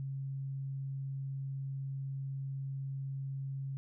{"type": "tone", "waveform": "sine", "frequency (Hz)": 136, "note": "C#3", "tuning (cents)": -33, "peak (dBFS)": -36, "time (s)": [0, 3.77], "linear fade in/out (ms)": 0, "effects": []}